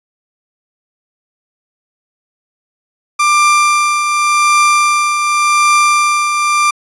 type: tone with tremolo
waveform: 30% pulse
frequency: 1187 Hz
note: D6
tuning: 18 cents sharp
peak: -4 dBFS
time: 3.19-6.71 s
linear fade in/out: 10 ms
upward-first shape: triangle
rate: 0.88 Hz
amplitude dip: 50%
effects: resampled to 24000 Hz